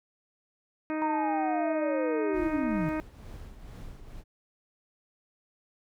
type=harmonic tone; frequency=311.1 Hz; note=D#4; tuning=in tune; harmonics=1 / 2 / 3 / 4 / 5 / 6 / 7 / 8; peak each=-30 / -36 / -40 / -42 / -44 / -46 / -47 / -48 dBFS; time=0.9-3 s; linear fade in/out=0 ms
type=linear sweep; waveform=sine; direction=down; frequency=940 to 149.4 Hz; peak=-28 dBFS; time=1.02-2.89 s; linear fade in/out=0 ms
type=noise with tremolo; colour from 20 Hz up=brown; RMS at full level=-41 dBFS; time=2.32-4.24 s; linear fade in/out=50 ms; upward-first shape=triangle; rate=2.2 Hz; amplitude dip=60%
effects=none